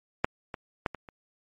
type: clicks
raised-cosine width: 0.5 ms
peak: -7 / -20 / -11 / -22 / -30 dBFS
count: 5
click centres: 0.245 / 0.542 / 0.862 / 0.947 / 1.088 s
effects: MP3 48 kbps